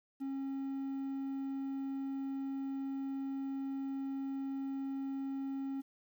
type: tone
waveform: triangle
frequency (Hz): 271.7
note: C#4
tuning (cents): -35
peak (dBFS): -34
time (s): 0.2-5.82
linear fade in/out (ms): 20
effects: 11-bit